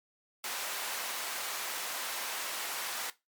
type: high-pass noise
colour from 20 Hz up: pink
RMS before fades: -37 dBFS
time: 0.44-3.1 s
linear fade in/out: 2 ms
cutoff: 810 Hz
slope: 12 dB/octave
effects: noise-tail reverb RT60 0.2 s tail -17 dB re dry + MP3 96 kbps

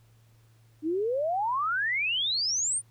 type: exponential sweep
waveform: sine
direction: up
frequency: 296.9 to 9397 Hz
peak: -25 dBFS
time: 0.82-2.82 s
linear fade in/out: 50 ms
effects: added 113 Hz sine -57 dBFS peak until 2.9 s + pink hiss -67 dBFS RMS until 2.9 s

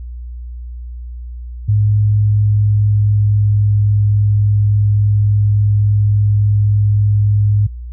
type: tone with pitch glide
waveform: sine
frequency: 104.6 to 103.52 Hz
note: G#2 to G#2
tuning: +13 to -5 cents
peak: -9 dBFS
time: 1.68-7.67 s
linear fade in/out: 10 ms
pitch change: -18 cents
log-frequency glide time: 2.23-3.77 s
effects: added 60 Hz sine -25 dBFS peak until 7.92 s

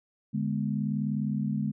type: chord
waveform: sine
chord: G# diminished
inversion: second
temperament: equal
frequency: 146.83 / 207.7 / 246.9 Hz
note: D3 / G#3 / B3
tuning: 0 / 0 / 0 cents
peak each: -31 / -29 / -34 dBFS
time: 0.33-1.72 s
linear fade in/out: 20 ms
effects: none

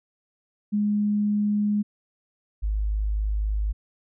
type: tone pair in turn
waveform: sine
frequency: 207.7 / 52.05 Hz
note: G#3 / G#1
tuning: 0 / +5 cents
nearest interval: 2 octaves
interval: 2395 cents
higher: first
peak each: -20 / -22 dBFS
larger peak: first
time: 0.72-1.83 / 2.62-3.73 s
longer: neither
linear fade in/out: 20 ms
effects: none

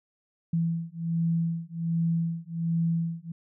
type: beating tone pair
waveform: sine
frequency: 165.8 / 167.1 Hz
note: E3 / E3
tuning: +10 / +24 cents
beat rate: 1.3 Hz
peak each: -28 dBFS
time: 0.53-3.32 s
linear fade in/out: 5 ms
effects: none

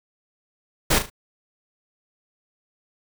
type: noise with echo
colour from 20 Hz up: pink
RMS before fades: -18 dBFS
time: 0.9-0.99 s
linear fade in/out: 10 ms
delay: 37 ms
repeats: 3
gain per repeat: -9 dB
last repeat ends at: 1.101 s
effects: none

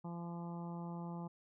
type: harmonic tone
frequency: 171.2 Hz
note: F3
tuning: 34 cents flat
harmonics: 1 / 2 / 3 / 4 / 5 / 6 / 7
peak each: -42 / -52 / -56 / -56 / -52 / -56 / -61 dBFS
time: 0.04-1.28 s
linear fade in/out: 10 ms
effects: none

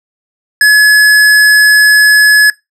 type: tone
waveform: square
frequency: 1700 Hz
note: G#6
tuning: 40 cents sharp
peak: -3 dBFS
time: 0.61-2.5 s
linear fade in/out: 2 ms
effects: noise-tail reverb RT60 0.2 s tail -23 dB re dry + low-pass 12000 Hz 12 dB/octave

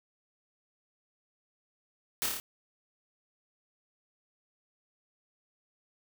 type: noise with echo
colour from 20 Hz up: white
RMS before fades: -31 dBFS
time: 2.22-2.26 s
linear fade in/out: 0 ms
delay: 28 ms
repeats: 5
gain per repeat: -2 dB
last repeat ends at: 2.4 s
effects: none

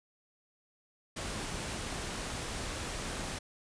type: noise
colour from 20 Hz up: pink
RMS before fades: -38 dBFS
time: 1.16-3.39 s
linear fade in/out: 10 ms
effects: resampled to 22050 Hz

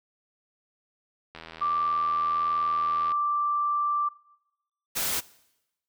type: click train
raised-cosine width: 0.3 ms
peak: -25 dBFS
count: 145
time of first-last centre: 1.35-3.119 s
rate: 81.4 Hz
type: tone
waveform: sine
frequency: 1174.7 Hz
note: D6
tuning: in tune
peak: -23 dBFS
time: 1.61-4.09 s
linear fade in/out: 10 ms
type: noise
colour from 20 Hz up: white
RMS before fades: -28 dBFS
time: 4.95-5.21 s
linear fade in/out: 20 ms
effects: noise-tail reverb RT60 0.9 s tail -21 dB re dry

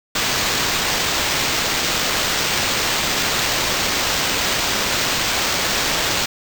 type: noise with sample-and-hold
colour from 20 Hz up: white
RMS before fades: -20 dBFS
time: 0.15-6.26 s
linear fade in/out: 5 ms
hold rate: 11025 Hz
effects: none

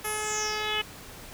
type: tone with low-pass filter sweep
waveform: 10% pulse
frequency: 426.4 Hz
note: G#4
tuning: 46 cents sharp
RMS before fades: -30 dBFS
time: 0.04-0.82 s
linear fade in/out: 10 ms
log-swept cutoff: 12000 to 2900 Hz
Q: 6.8
effects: pink hiss -45 dBFS RMS until 1.33 s

